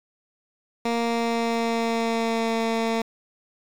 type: tone with pitch glide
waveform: 15% pulse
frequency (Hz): 233.1 to 226.9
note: A#3 to A#3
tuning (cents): 0 to -47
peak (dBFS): -16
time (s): 0.85-3.02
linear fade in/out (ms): 5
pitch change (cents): -47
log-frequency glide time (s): 0.98-2.55
effects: low-pass 6000 Hz 12 dB/octave + 7-bit